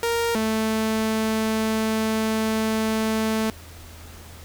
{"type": "tone pair in turn", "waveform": "sawtooth", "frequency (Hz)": [466.2, 220], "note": ["A#4", "A3"], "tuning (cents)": [0, 0], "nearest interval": "octave + minor second", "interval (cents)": 1300, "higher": "first", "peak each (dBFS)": -17, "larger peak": "neither", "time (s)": [[0.03, 0.35], [0.35, 3.5]], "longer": "second", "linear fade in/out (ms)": 0, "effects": ["added 82 Hz sine -42 dBFS peak until 4.44 s", "pink hiss -45 dBFS RMS until 4.44 s"]}